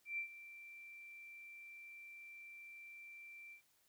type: tone with ADSR envelope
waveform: sine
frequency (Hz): 2349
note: D7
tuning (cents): 0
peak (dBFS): -37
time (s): 0.05-3.62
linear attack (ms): 130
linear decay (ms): 95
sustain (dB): -15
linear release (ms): 100
effects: white hiss -75 dBFS RMS until 3.88 s